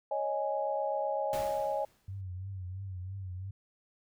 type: chord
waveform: sine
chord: C# suspended second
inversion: none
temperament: equal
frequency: 554.4 / 622.3 / 830.6 Hz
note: C#5 / D#5 / G#5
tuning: 0 / 0 / 0 cents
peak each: -34 dBFS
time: 0.11-1.85 s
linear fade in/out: 5 ms
type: noise with exponential decay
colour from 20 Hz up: pink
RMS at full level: -40 dBFS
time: 1.33-2.21 s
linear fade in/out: 1 ms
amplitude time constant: 190 ms
type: tone with vibrato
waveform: sine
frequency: 94.1 Hz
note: F#2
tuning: 30 cents sharp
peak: -37 dBFS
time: 2.08-3.51 s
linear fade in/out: 5 ms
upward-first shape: triangle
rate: 3 Hz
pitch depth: 90 cents each way
effects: none